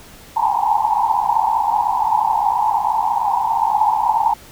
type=band-pass noise; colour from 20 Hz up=pink; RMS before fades=-17 dBFS; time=0.36-4.34 s; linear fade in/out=10 ms; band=810 to 950 Hz; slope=96 dB/octave; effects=pink hiss -42 dBFS RMS until 4.51 s